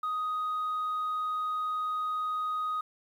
sine tone, 1249 Hz, D#6, 6 cents sharp, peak -27 dBFS, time 0.03-2.81 s, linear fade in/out 5 ms, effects tanh soft clip ceiling -27 dBFS + 10-bit

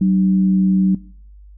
sine tone pair together, 189.62 / 301 Hz, F#3 / D4, +43 / +43 cents, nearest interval minor sixth, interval 800 cents, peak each -12 / -24 dBFS, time 0.01-0.95 s, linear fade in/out 5 ms, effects noise-tail reverb RT60 0.6 s tail -22 dB re dry + added 50 Hz sine -39 dBFS peak until 1.57 s

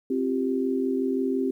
sine tone cluster, 263.7 / 345.1 / 390.8 Hz, C4 / F4 / G4, +14 / -21 / -5 cents, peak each -25 / -32 / -27 dBFS, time 0.1-1.51 s, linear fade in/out 5 ms, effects 10-bit

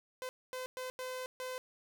sawtooth tone bursts at uneven times, 511 Hz, C5, 41 cents flat, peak -35 dBFS, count 5, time 0.22-0.29 / 0.53-0.66 / 0.77-0.9 / 0.99-1.26 / 1.4-1.58 s, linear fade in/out 0 ms, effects none

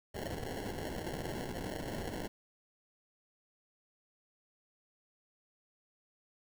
violet noise with sample-and-hold, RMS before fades -40 dBFS, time 0.14-2.28 s, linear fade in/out 10 ms, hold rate 1225 Hz, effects none

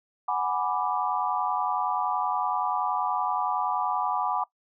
sine chord, G# half-diminished seventh, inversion third, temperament equal, 740 / 830.6 / 987.8 / 1174.7 Hz, F#5 / G#5 / B5 / D6, 0 / 0 / 0 / 0 cents, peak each -30 dBFS, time 0.28-4.44 s, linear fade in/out 5 ms, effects noise-tail reverb RT60 0.1 s tail -20 dB re dry

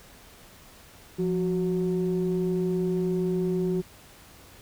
sine tone pair together, 174.62 / 370 Hz, F3 / F#4, 0 / 0 cents, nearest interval octave + minor second, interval 1300 cents, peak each -25 dBFS, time 1.18-3.82 s, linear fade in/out 20 ms, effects tanh soft clip ceiling -18 dBFS + pink hiss -51 dBFS RMS until 4.61 s

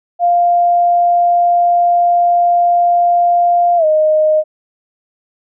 sine tone with pitch glide, 698.5 to 618.7 Hz, F5 to D#5, 0 to -10 cents, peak -8 dBFS, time 0.19-4.44 s, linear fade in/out 50 ms, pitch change -210 cents, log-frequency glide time 3.77-3.85 s, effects none

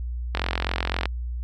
click train, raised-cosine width 0.3 ms, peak -8 dBFS, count 32, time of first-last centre 0.35-1.056 s, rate 43.9 Hz, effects added 60 Hz sine -27 dBFS peak until 1.43 s

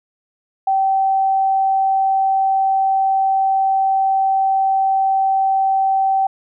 sine tone, 773 Hz, G5, 24 cents flat, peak -13 dBFS, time 0.67-6.27 s, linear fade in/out 5 ms, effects none

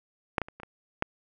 clicks, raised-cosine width 0.5 ms, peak -9 / -14 / -28 / -29 / -25 / -10 dBFS, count 6, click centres 0.382 / 0.417 / 0.485 / 0.6 / 0.633 / 1.024 s, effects none

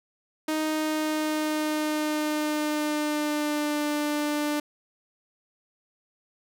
sawtooth tone with pitch glide, 311.1 to 296.5 Hz, D#4 to D4, 0 to +17 cents, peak -21 dBFS, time 0.48-4.6 s, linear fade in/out 5 ms, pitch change -83 cents, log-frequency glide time 0.63-3.85 s, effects none

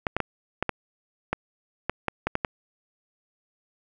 clicks, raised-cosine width 0.5 ms, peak -9 dBFS, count 11, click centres 0.068 / 0.166 / 0.203 / 0.626 / 0.693 / 1.33 / 1.896 / 2.083 / 2.27 / 2.354 / 2.448 s, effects none

